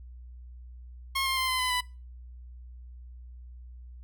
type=tone with pitch steps; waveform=15% pulse; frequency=1078 / 1060.7 / 1043.7 / 1026.9 / 1010.5 / 994.3 Hz; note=C#6 / C6 / C6 / C6 / B5 / B5; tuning=-49 / +23 / -5 / -33 / +39 / +11 cents; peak=-20 dBFS; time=1.15-1.81 s; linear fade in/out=10 ms; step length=110 ms; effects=noise-tail reverb RT60 0.3 s tail -22 dB re dry + added 61 Hz sine -43 dBFS peak until 4.03 s